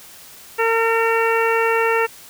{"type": "harmonic tone", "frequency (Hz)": 455, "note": "A#4", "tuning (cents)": -42, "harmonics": [1, 2, 3, 4, 5, 6], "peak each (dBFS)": [-18, -22, -23, -24, -27, -26], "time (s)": [0.58, 2.07], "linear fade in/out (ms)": 20, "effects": ["white hiss -42 dBFS RMS until 2.29 s"]}